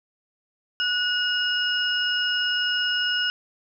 sine tone cluster, 1468 / 2875 / 5240 Hz, F#6 / F7 / E8, -14 / +50 / -11 cents, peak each -25 / -24 / -31 dBFS, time 0.8-3.3 s, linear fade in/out 0 ms, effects none

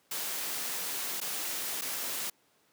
white noise with dropouts, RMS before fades -35 dBFS, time 0.11-2.3 s, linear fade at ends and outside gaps 5 ms, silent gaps 1.203-1.213 / 1.813-1.818 s, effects pink hiss -68 dBFS RMS until 2.72 s + high-pass 200 Hz 12 dB/octave

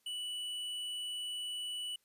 sine tone with hard clipping, 2960 Hz, F#7, in tune, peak -39 dBFS, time 0.06-1.96 s, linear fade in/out 5 ms, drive 8 dB, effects white hiss -75 dBFS RMS until 2.04 s + resampled to 32000 Hz

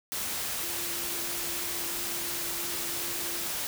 sine tone in noise, 343.4 Hz, F4, 29 cents flat, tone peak -44 dBFS, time 0.63-3.47 s, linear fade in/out 0 ms, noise white, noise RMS -33 dBFS, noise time 0.12-3.67 s, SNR -14 dB, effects none

